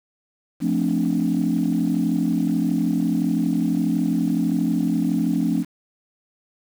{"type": "chord", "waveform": "sine", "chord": "D minor seventh", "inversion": "first", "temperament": "equal", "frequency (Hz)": [174.61, 220, 261.6, 293.7], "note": ["F3", "A3", "C4", "D4"], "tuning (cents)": [0, 0, 0, 0], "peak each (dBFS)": -23, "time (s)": [0.6, 5.65], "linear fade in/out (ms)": 50, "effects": ["tanh soft clip ceiling -11 dBFS", "7-bit"]}